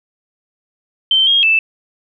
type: tone with pitch steps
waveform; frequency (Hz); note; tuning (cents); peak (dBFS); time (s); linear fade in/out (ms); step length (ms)
sine; 3111 / 3252 / 2641; G7 / G#7 / E7; -14 / -37 / +3; -9; 1.11-1.59; 2; 160
effects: none